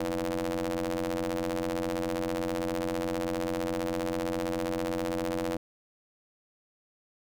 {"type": "ring-modulated tone", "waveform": "sawtooth", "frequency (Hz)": 89.2, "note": "F2", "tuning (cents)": 37, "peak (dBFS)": -22, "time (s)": [0, 5.57], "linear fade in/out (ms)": 5, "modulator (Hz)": 409, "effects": []}